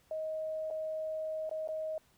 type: tone with dropouts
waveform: sine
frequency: 629 Hz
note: D#5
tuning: 19 cents sharp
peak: -34 dBFS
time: 0.11-1.98 s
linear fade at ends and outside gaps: 2 ms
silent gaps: 0.703-0.709 / 1.494-1.512 / 1.676-1.687 s
effects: pink hiss -68 dBFS RMS until 2.17 s